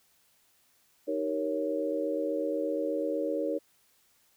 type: chord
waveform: sine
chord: Eb dominant seventh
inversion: none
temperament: equal with one note detuned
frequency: 311.1 / 386.4 / 466.2 / 554.4 Hz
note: Eb4 / G4 / Bb4 / Db5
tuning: 0 / -25 / 0 / 0 cents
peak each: -33 / -38 / -33 / -32 dBFS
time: 1.07-3.59 s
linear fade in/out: 20 ms
effects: white hiss -67 dBFS RMS until 4.36 s